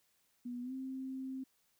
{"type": "tone with pitch glide", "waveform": "sine", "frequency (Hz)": [244.2, 263.2], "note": ["B3", "C4"], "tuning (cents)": [-19, 10], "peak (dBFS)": -39, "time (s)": [0.45, 1.44], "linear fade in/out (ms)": 10, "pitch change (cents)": 129, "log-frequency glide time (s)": [0.62, 0.73], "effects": ["white hiss -75 dBFS RMS until 1.79 s"]}